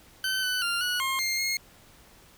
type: tone with pitch steps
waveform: 20% pulse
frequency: 1531 / 1501 / 1394 / 1464 / 1068 / 2116 / 2150 Hz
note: G6 / F#6 / F6 / F#6 / C6 / C7 / C7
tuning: -41 / +24 / -4 / -19 / +35 / +19 / +47 cents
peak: -21 dBFS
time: 0.24-1.57 s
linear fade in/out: 2 ms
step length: 190 ms
effects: pink hiss -55 dBFS RMS until 2.37 s